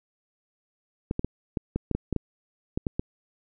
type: clicks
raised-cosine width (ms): 3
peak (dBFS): -13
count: 12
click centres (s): 1.111 / 1.194 / 1.246 / 1.572 / 1.76 / 1.913 / 1.95 / 2.127 / 2.163 / 2.775 / 2.868 / 2.995
effects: none